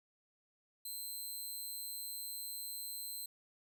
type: tone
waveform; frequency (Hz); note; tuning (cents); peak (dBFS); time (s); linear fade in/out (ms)
5% pulse; 4100; C8; -36; -35; 0.85-3.26; 5
effects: none